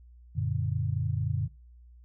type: chord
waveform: sine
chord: Gb augmented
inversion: none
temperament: equal with one note detuned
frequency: 92.5 / 116.54 / 145.73 Hz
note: Gb2 / Bb2 / D3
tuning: 0 / 0 / -13 cents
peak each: -31 dBFS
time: 0.35-1.48 s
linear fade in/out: 20 ms
effects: noise-tail reverb RT60 0.3 s tail -21 dB re dry + added 60 Hz sine -50 dBFS peak until 2.04 s